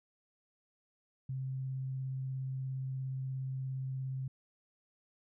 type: tone with vibrato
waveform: sine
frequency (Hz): 132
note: C3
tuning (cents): +16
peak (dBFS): -35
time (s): 1.29-4.28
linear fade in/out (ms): 5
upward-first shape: sine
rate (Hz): 17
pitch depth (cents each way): 9
effects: none